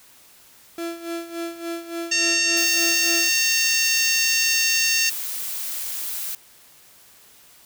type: tone with tremolo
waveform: 35% pulse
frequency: 336.6 Hz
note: E4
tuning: 36 cents sharp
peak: -24 dBFS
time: 0.78-3.29 s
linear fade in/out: 2 ms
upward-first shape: sine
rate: 3.5 Hz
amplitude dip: 75%
type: harmonic tone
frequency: 911 Hz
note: A#5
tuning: 40 cents flat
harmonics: 2 / 3 / 4 / 5 / 6 / 7 / 8 / 9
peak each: -28 / -22 / -34 / -26 / -26 / -24 / -36 / -36 dBFS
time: 2.11-5.1 s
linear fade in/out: 10 ms
type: noise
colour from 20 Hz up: blue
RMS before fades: -29 dBFS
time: 2.57-6.35 s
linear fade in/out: 2 ms
effects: white hiss -51 dBFS RMS until 7.65 s